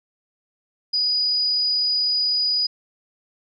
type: tone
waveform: sine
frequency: 4932 Hz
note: D#8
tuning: 16 cents flat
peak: -18 dBFS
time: 0.93-2.67 s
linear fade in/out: 10 ms
effects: none